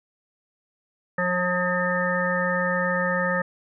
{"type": "harmonic tone with a mistuned harmonic", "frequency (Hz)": 179.3, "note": "F3", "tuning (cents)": 46, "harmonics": [1, 3, 5, 7, 9, 10], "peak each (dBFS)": [-28, -26, -33, -29, -34, -26], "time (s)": [1.18, 3.42], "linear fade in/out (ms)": 5, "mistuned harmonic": 10, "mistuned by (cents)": 15, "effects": []}